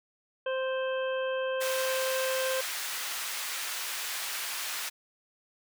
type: harmonic tone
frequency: 523 Hz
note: C5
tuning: 1 cent flat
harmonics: 1 / 2 / 3 / 5 / 6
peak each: -29 / -39 / -38 / -43 / -44 dBFS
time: 0.46-2.61 s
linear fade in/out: 5 ms
type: high-pass noise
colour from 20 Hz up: pink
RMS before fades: -35 dBFS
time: 1.6-4.9 s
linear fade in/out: 20 ms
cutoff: 1400 Hz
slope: 12 dB/octave
effects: none